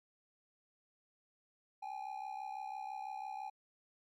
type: ring-modulated tone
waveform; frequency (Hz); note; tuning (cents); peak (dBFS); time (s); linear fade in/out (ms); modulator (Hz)
triangle; 814; G#5; -35; -36; 1.82-3.5; 10; 33
effects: MP3 96 kbps